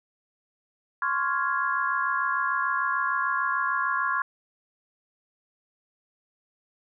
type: chord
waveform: sine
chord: Db major seventh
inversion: third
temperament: equal with one note detuned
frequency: 1046.5 / 1113.2 / 1396.9 / 1661.2 Hz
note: C6 / Db6 / F6 / Ab6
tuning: 0 / +7 / 0 / 0 cents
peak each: -29 dBFS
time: 1.02-4.22 s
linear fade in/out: 2 ms
effects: none